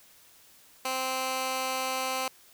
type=tone with high-pass filter; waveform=15% pulse; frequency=260.7 Hz; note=C4; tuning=6 cents flat; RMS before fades=-31 dBFS; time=0.85-2.28 s; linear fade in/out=2 ms; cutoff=650 Hz; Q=0.51; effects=white hiss -57 dBFS RMS until 2.53 s